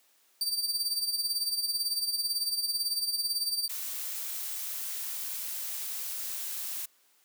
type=tone with tremolo; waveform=sawtooth; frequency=4648 Hz; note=D8; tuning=19 cents flat; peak=-23 dBFS; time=0.41-3.68 s; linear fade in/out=2 ms; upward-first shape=sine; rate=18 Hz; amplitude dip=65%
type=noise; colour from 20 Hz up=blue; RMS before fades=-36 dBFS; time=3.69-6.86 s; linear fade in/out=10 ms
effects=white hiss -66 dBFS RMS until 7.24 s + high-pass 300 Hz 12 dB/octave